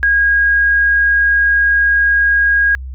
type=tone; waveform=sine; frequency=1636 Hz; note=G#6; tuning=26 cents flat; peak=-9 dBFS; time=0.03-2.75 s; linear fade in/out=0 ms; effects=added 65 Hz sine -24 dBFS peak until 2.94 s